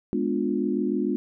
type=chord; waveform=sine; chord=G# diminished seventh; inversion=none; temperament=equal with one note detuned; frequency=207.7 / 246.9 / 293.7 / 354.5 Hz; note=G#3 / B3 / D4 / F4; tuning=0 / 0 / 0 / +26 cents; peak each=-28 dBFS; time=0.13-1.16 s; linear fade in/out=0 ms; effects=none